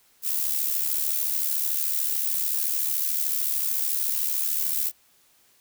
violet noise with amplitude modulation, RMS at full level -23 dBFS, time 0.22-4.92 s, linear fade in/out 50 ms, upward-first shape sine, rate 73.6 Hz, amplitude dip 60%, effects white hiss -61 dBFS RMS until 5.6 s

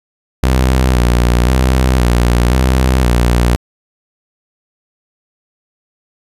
sawtooth tone with vibrato, 62 Hz, B1, 7 cents sharp, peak -5 dBFS, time 0.43-3.56 s, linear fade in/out 0 ms, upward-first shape square, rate 0.96 Hz, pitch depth 62 cents each way, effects resampled to 32000 Hz

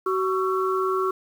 sine tone cluster, 377.4 / 1116 / 1341 Hz, F#4 / C#6 / E6, +34 / +11 / +29 cents, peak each -23 / -26 / -29 dBFS, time 0.06-1.11 s, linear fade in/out 5 ms, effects 8-bit

